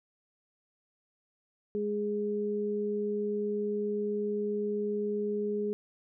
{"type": "tone pair together", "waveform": "sine", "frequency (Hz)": [207.7, 415.3], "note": ["G#3", "G#4"], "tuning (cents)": [0, 0], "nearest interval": "octave", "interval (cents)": 1200, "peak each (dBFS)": [-34, -30], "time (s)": [1.75, 5.73], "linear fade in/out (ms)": 0, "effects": []}